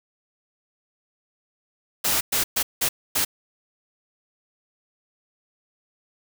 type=noise bursts at uneven times; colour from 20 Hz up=white; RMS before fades=-22 dBFS; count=5; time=2.04-2.21 / 2.32-2.44 / 2.56-2.63 / 2.81-2.89 / 3.15-3.25 s; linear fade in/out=10 ms; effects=none